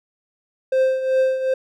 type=tone with tremolo; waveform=triangle; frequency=523.3 Hz; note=C5; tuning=in tune; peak=-11 dBFS; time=0.72-1.54 s; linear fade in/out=5 ms; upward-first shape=triangle; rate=2.6 Hz; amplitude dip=70%; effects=none